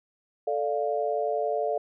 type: chord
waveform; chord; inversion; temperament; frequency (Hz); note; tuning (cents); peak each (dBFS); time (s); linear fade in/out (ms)
sine; D minor; second; equal; 440 / 587.3 / 698.5; A4 / D5 / F5; 0 / 0 / 0; -29; 0.47-1.78; 5
effects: none